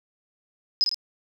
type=tone with echo; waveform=sine; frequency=5060 Hz; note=D#8; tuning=28 cents sharp; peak=-16 dBFS; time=0.81-0.84 s; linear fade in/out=0 ms; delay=52 ms; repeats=2; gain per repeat=-5 dB; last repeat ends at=0.944 s; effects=none